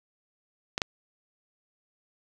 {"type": "clicks", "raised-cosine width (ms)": 0.2, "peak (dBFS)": [-11, -8], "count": 2, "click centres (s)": [0.779, 0.818], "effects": []}